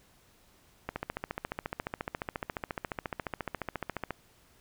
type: click train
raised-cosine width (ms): 0.5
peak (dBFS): -18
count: 47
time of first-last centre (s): 0.89-4.107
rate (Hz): 14.3
effects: pink hiss -63 dBFS RMS until 4.6 s